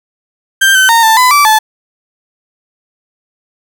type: tone with pitch steps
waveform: 35% pulse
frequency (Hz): 1577 / 1531 / 920 / 888 / 1005 / 1161 / 869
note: G6 / G6 / A#5 / A5 / B5 / D6 / A5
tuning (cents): +10 / -41 / -23 / +16 / +30 / -20 / -22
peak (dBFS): -3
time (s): 0.61-1.59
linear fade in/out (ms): 10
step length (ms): 140
effects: none